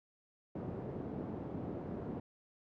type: band-pass noise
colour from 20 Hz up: pink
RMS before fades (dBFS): -42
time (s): 0.55-2.2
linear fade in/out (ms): 5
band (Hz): 140 to 450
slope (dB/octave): 12
effects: none